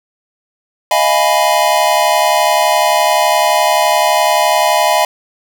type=chord; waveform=square; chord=F half-diminished seventh; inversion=third; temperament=equal with one note detuned; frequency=622.3 / 694 / 830.6 / 987.8 Hz; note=Eb5 / F5 / Ab5 / Cb6; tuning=0 / -11 / 0 / 0 cents; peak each=-16 dBFS; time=0.91-5.05 s; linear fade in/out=2 ms; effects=none